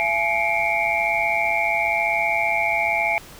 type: tone cluster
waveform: sine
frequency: 677 / 845 / 2136 / 2251 / 2352 Hz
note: E5 / G#5 / C7 / C#7 / D7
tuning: +46 / +30 / +35 / +26 / +2 cents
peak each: -25 dBFS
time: 0-3.18 s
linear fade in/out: 0 ms
effects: pink hiss -43 dBFS RMS until 3.39 s